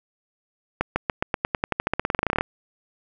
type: accelerating click train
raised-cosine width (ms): 0.5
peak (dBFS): -6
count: 24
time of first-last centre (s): 0.81-2.41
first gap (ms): 150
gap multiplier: 0.92
effects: none